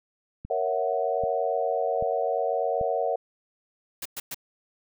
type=click train; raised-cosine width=5 ms; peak=-25 dBFS; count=4; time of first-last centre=0.45-2.812 s; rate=1.27 Hz
type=chord; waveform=sine; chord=F# dominant seventh; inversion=first; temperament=equal; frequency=466.2 / 554.4 / 659.3 / 740 Hz; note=A#4 / C#5 / E5 / F#5; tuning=0 / 0 / 0 / 0 cents; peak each=-29 dBFS; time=0.5-3.16 s; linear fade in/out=5 ms
type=noise bursts; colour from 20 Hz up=white; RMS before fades=-34 dBFS; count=3; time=4.02-4.345 s; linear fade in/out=5 ms; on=35 ms; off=110 ms
effects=none